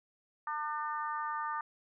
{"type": "harmonic tone", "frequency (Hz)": 300.9, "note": "D4", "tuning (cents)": 42, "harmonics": [3, 4, 5, 6], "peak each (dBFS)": [-38, -36, -45, -45], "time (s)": [0.47, 1.61], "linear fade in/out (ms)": 2, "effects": []}